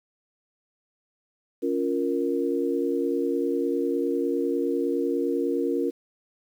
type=chord; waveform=sine; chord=Bb minor; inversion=first; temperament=just; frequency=279.7 / 349.6 / 466.2 Hz; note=Db4 / F4 / Bb4; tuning=+16 / +2 / 0 cents; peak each=-27 dBFS; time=1.62-5.91 s; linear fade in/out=20 ms; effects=9-bit